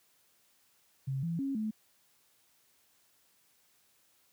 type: tone with pitch steps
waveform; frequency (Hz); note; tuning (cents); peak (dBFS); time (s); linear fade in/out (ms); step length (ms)
sine; 134.7 / 167.6 / 273.6 / 216.5; C#3 / E3 / C#4 / A3; -49 / +29 / -23 / -28; -31; 1.07-1.71; 10; 160
effects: white hiss -69 dBFS RMS until 4.32 s + high-pass 60 Hz 12 dB/octave